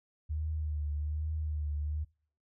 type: tone with vibrato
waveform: sine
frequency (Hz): 75.9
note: D#2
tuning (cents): -42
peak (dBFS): -31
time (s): 0.29-2.05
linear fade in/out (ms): 20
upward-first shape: triangle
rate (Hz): 1.2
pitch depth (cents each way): 58
effects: noise-tail reverb RT60 0.5 s tail -25 dB re dry